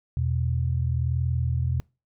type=tone pair together; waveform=sine; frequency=83.2 / 124.32 Hz; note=E2 / B2; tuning=+17 / +12 cents; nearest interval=perfect fifth; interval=695 cents; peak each=-25 dBFS; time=0.17-1.8 s; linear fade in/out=0 ms; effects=noise-tail reverb RT60 0.3 s tail -26 dB re dry